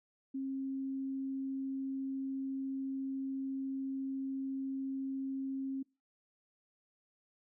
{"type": "tone", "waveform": "sine", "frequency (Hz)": 268.6, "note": "C4", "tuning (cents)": 46, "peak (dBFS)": -35, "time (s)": [0.34, 5.83], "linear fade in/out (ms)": 10, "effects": ["noise-tail reverb RT60 0.3 s tail -26 dB re dry"]}